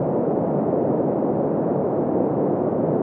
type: band-pass noise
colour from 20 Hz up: white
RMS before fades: -21 dBFS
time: 0-3.02 s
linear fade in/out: 2 ms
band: 140 to 600 Hz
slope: 24 dB/octave
effects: none